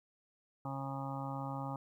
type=harmonic tone; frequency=136.4 Hz; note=C#3; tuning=28 cents flat; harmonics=1 / 2 / 4 / 5 / 6 / 7 / 8 / 9; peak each=-41 / -44 / -48 / -53 / -44 / -48 / -51 / -48 dBFS; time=0.65-1.76 s; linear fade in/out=2 ms; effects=12-bit